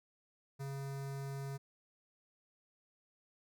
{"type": "tone with notch filter", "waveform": "square", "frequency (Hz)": 137.7, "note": "C#3", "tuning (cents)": -11, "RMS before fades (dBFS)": -42, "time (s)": [0.59, 1.58], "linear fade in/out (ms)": 20, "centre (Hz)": 3000, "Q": 1.5, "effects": []}